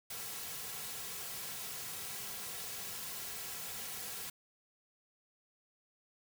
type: noise with comb filter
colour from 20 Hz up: white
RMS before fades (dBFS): -43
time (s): 0.1-4.3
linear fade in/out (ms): 5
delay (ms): 3.3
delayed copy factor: -0.6
effects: none